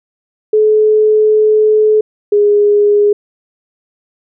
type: tone pair in turn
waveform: sine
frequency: 429.3 / 412.9 Hz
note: A4 / G#4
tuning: -43 / -10 cents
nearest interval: minor second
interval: 67 cents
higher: first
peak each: -6 dBFS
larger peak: neither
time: 0.53-2.01 / 2.32-3.13 s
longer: first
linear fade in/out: 5 ms
effects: none